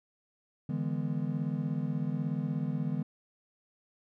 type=chord; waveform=triangle; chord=E dominant seventh; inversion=third; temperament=just; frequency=148.33 / 164.81 / 206 / 247.2 Hz; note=D3 / E3 / G#3 / B3; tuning=+18 / 0 / -14 / +2 cents; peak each=-32 / -33 / -35 / -35 dBFS; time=0.69-3.03 s; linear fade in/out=5 ms; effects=none